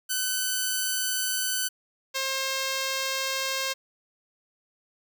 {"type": "tone pair in turn", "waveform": "5% pulse", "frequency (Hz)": [1509, 533.5], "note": ["F#6", "C5"], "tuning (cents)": [34, 34], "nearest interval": "octave + tritone", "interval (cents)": 1800, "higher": "first", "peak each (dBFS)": [-14, -15], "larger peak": "first", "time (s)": [[0.09, 1.69], [2.14, 3.74]], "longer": "neither", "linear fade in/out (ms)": 20, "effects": []}